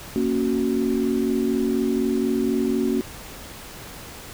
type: chord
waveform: sine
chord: F# major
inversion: first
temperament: equal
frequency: 233.1 / 277.2 / 370 Hz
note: A#3 / C#4 / F#4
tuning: 0 / 0 / 0 cents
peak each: -23 / -24 / -24 dBFS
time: 0.16-3.01 s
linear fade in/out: 0 ms
effects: pink hiss -39 dBFS RMS until 4.33 s